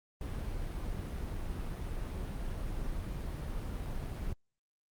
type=noise; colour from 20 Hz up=brown; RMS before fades=-37 dBFS; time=0.21-4.33 s; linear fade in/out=2 ms; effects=Opus 32 kbps